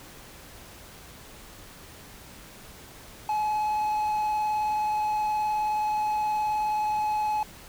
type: tone with vibrato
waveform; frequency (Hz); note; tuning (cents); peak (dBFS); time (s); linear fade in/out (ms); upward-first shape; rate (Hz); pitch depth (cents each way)
triangle; 850; G#5; +40; -22; 3.29-7.43; 2; square; 19; 9
effects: pink hiss -47 dBFS RMS until 7.68 s